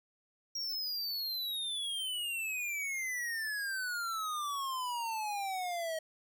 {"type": "exponential sweep", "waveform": "square", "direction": "down", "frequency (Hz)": [5640, 631], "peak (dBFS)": -35, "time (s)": [0.55, 5.99], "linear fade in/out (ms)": 5, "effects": []}